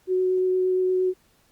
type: tone with vibrato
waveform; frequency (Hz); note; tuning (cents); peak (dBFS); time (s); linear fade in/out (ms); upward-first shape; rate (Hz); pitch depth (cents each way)
sine; 370; F#4; 0; -19; 0.07-1.14; 50; sine; 8.6; 8
effects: pink hiss -62 dBFS RMS until 1.51 s + Opus 48 kbps